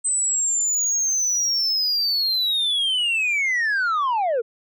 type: linear sweep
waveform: sine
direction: down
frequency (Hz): 8170 to 434.3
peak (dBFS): -16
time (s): 0.04-4.42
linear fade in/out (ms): 20
effects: tanh soft clip ceiling -18 dBFS